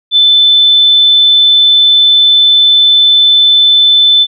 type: tone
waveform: sine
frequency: 3520 Hz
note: A7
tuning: in tune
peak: -3 dBFS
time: 0.11-4.27 s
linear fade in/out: 50 ms
effects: none